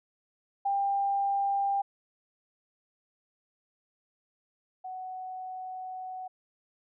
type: tone pair in turn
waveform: sine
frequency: 795 / 744.8 Hz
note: G5 / F#5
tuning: +24 / +11 cents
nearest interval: minor second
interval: 113 cents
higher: first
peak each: -25 / -36 dBFS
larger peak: first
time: 0.65-1.82 / 4.84-6.28 s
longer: second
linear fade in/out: 10 ms
effects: none